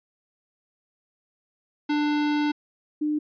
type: tone pair in turn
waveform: square / sine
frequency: 296.5 / 300.8 Hz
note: D4 / D4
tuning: +17 / +42 cents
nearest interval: unison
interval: 25 cents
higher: second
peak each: -22 dBFS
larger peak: neither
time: 1.89-2.52 / 3.01-3.19 s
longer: first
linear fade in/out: 10 ms
effects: resampled to 11025 Hz